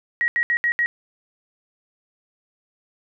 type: tone bursts at uneven times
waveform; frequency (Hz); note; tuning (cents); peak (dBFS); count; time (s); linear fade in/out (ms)
sine; 1900; A#6; +33; -17; 5; 0.21-0.28 / 0.36-0.43 / 0.5-0.57 / 0.64-0.72 / 0.79-0.86; 0
effects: none